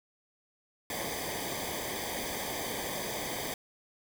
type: noise with comb filter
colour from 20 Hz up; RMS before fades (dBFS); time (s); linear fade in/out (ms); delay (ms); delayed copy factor
pink; -36; 0.9-3.54; 2; 0.73; -0.85
effects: none